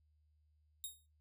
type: tone with exponential decay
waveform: 5% pulse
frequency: 3727 Hz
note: A#7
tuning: 1 cent flat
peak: -31 dBFS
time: 0.84-1.06 s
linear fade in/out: 1 ms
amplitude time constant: 46 ms
effects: noise-tail reverb RT60 0.2 s tail -17 dB re dry + added 76 Hz sine -70 dBFS peak until 1.2 s